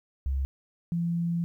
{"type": "tone pair in turn", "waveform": "sine", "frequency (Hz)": [67.5, 170.09], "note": ["C#2", "F3"], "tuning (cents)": [-45, -45], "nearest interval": "octave + major third", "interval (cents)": 1600, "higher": "second", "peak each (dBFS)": -25, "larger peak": "neither", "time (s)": [[0.26, 0.45], [0.92, 1.44]], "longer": "second", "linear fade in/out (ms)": 0, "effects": ["11-bit"]}